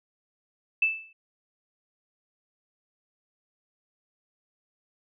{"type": "tone with exponential decay", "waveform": "sine", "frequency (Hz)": 2637, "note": "E7", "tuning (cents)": 0, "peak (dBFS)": -17, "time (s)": [0.82, 1.13], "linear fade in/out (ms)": 5, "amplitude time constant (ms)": 67, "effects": []}